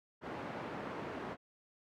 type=band-pass noise; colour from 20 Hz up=pink; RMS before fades=-43 dBFS; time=0.21-1.37 s; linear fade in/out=50 ms; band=190 to 1500 Hz; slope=12 dB/octave; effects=none